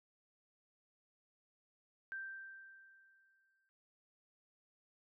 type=tone with exponential decay; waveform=sine; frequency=1568 Hz; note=G6; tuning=in tune; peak=-40 dBFS; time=2.12-3.69 s; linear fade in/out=0 ms; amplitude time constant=340 ms; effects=none